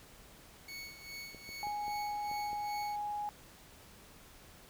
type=tone with tremolo; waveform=25% pulse; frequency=2217 Hz; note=C#7; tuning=in tune; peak=-39 dBFS; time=0.68-2.96 s; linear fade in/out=5 ms; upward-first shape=sine; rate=2.5 Hz; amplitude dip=70%
type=clicks; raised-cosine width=2 ms; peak=-37 dBFS; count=6; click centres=1.347 / 1.491 / 1.67 / 1.881 / 2.314 / 2.531 s
type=tone; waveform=sine; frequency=830.6 Hz; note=G#5; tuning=in tune; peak=-35 dBFS; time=1.63-3.29 s; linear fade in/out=0 ms
effects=pink hiss -57 dBFS RMS until 4.69 s